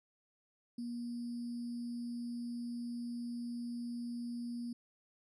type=tone with sample-and-hold; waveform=sine; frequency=238.5 Hz; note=A#3; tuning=40 cents sharp; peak=-38 dBFS; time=0.78-4.73 s; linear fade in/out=5 ms; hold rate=4900 Hz; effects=resampled to 22050 Hz